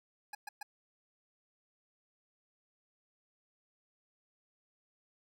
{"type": "tone bursts", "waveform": "25% pulse", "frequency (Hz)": 830.6, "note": "G#5", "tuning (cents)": 0, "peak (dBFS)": -37, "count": 3, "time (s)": [0.33, 0.63], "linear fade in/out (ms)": 5, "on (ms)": 20, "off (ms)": 120, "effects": []}